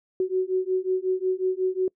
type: beating tone pair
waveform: sine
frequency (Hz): 370 / 375.5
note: F#4 / F#4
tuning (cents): 0 / +26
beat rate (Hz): 5.5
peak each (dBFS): -25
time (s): 0.2-1.88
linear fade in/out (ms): 2
effects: noise-tail reverb RT60 0.1 s tail -26 dB re dry